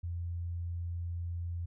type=tone; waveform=sine; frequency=86 Hz; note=F2; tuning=26 cents flat; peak=-34 dBFS; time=0.03-1.66 s; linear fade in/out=10 ms; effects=none